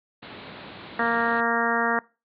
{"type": "low-pass noise", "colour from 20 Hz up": "pink", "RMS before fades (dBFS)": -40, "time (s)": [0.22, 1.41], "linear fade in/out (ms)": 10, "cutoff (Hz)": 4300, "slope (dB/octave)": 96}
{"type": "harmonic tone", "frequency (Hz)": 232.5, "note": "A#3", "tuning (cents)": -4, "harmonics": [1, 2, 3, 4, 5, 6, 7, 8], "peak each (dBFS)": [-29, -29, -29, -29, -29, -29, -29, -29], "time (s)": [0.99, 1.99], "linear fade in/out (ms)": 2}
{"effects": ["noise-tail reverb RT60 0.3 s tail -23 dB re dry", "high-pass 150 Hz 12 dB/octave"]}